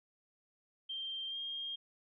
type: tone with pitch glide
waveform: sine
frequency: 3161 to 3222 Hz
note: G7 to G7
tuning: +14 to +47 cents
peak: -38 dBFS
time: 0.89-1.76 s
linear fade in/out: 10 ms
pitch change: +33 cents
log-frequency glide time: 1.28-1.37 s
effects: none